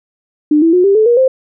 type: tone with pitch steps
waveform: sine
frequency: 300.1 / 329.2 / 361 / 396 / 434.3 / 476.4 / 522.5 Hz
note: D4 / E4 / F#4 / G4 / A4 / A#4 / C5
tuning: +38 / -2 / -43 / +18 / -23 / +38 / -2 cents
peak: -6 dBFS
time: 0.51-1.28 s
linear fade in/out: 5 ms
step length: 110 ms
effects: none